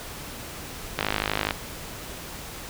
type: click train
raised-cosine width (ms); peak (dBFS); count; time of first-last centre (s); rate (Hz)
0.3; -7; 28; 0.99-1.508; 52.1
effects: pink hiss -38 dBFS RMS until 2.69 s